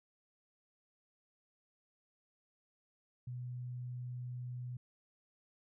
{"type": "tone", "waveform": "sine", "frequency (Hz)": 123.9, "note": "B2", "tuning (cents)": 6, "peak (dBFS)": -40, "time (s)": [3.27, 4.77], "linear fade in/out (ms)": 5, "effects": []}